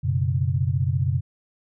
sine chord, F# suspended fourth, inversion none, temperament equal, 92.5 / 123.47 / 138.59 Hz, F#2 / B2 / C#3, 0 / 0 / 0 cents, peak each -24 dBFS, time 0.03-1.21 s, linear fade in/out 20 ms, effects none

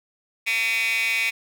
15% pulse tone with high-pass filter, 226.4 Hz, A3, 50 cents sharp, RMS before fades -23 dBFS, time 0.46-1.31 s, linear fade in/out 20 ms, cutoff 2400 Hz, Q 6, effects none

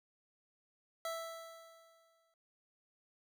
25% pulse tone with exponential decay, 659.3 Hz, E5, in tune, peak -33 dBFS, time 1.05-2.34 s, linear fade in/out 2 ms, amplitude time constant 280 ms, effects none

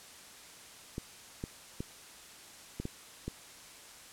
clicks, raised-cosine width 3 ms, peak -23 dBFS, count 6, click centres 0.981 / 1.439 / 1.805 / 2.8 / 2.854 / 3.28 s, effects white hiss -52 dBFS RMS until 4.12 s + low-pass 10000 Hz 12 dB/octave

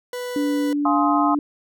40% pulse tone, 493.9 Hz, B4, in tune, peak -26 dBFS, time 0.13-0.73 s, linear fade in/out 2 ms
sine tone with pitch glide, 290 to 292.5 Hz, D4 to D4, -22 to -7 cents, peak -19 dBFS, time 0.36-1.39 s, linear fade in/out 2 ms, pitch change +15 cents, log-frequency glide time 0.77-1.17 s
sine chord, F minor seventh, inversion none, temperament just, 698.5 / 838.1 / 1047.7 / 1257.2 Hz, F5 / Ab5 / C6 / Eb6, 0 / +16 / +2 / +18 cents, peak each -23 / -24 / -22 / -23 dBFS, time 0.85-1.35 s, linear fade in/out 5 ms
effects none

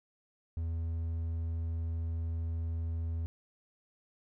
triangle tone, 82.41 Hz, E2, in tune, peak -30 dBFS, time 0.57-3.26 s, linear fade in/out 0 ms, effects none

